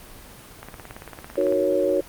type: click train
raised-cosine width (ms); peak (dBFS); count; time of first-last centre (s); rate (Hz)
0.5; -22; 17; 0.63-1.524; 17.9
type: chord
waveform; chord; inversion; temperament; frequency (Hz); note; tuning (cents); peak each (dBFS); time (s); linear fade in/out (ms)
sine; D# minor seventh; none; equal; 311.1 / 370 / 466.2 / 554.4; D#4 / F#4 / A#4 / C#5; 0 / 0 / 0 / 0; -27 / -24 / -26 / -21; 1.37-2.01; 10
effects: pink hiss -44 dBFS RMS until 2.08 s + Opus 32 kbps